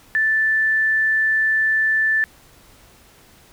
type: tone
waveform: sine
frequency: 1760 Hz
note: A6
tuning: in tune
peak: -15 dBFS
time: 0.15-2.24 s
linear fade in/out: 0 ms
effects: pink hiss -50 dBFS RMS until 3.52 s